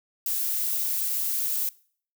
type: noise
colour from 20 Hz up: violet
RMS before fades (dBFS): -27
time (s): 0.26-1.69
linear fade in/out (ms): 2
effects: noise-tail reverb RT60 0.5 s tail -22 dB re dry